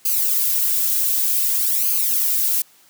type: noise with flanger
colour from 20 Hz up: violet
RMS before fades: -19 dBFS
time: 0.05-2.62 s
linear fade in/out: 5 ms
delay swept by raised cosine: 0.54 to 3.44 ms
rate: 0.54 Hz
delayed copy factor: -1
effects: white hiss -53 dBFS RMS until 2.89 s + high-pass 150 Hz 12 dB/octave